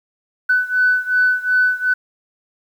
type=beating tone pair; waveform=sine; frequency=1498 / 1500.7 Hz; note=F#6 / F#6; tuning=+21 / +24 cents; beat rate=2.7 Hz; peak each=-15 / -17 dBFS; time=0.49-1.94 s; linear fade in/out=10 ms; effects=tanh soft clip ceiling -6 dBFS + 8-bit